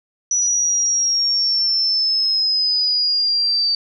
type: linear sweep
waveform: sine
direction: down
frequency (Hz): 5900 to 4610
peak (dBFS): -15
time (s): 0.31-3.75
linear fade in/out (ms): 2
effects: none